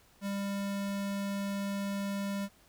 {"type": "tone", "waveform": "square", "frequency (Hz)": 199.1, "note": "G3", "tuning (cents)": 27, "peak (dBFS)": -33, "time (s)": [0.21, 2.49], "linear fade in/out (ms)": 50, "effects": ["pink hiss -63 dBFS RMS until 2.68 s"]}